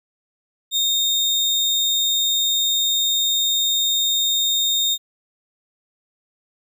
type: tone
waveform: 35% pulse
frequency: 3680 Hz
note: A#7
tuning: 23 cents flat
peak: -15 dBFS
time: 0.71-4.98 s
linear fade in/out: 50 ms
effects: none